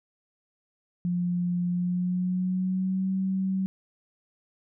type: tone with pitch glide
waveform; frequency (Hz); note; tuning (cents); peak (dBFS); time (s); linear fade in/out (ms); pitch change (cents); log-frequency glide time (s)
sine; 176.5 to 190.26; F3 to F#3; +19 to +49; -24; 1.05-3.66; 0; +130; 1.69-3.11
effects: none